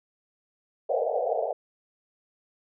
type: band-pass noise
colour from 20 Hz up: pink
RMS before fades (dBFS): -27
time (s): 0.89-1.53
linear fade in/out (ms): 5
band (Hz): 450 to 770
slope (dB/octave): 96
effects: none